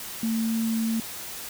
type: tone in noise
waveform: sine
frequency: 225.3 Hz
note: A3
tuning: 41 cents sharp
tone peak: -23 dBFS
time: 0.23-1 s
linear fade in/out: 2 ms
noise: white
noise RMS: -37 dBFS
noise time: 0-1.49 s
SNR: +11 dB
effects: none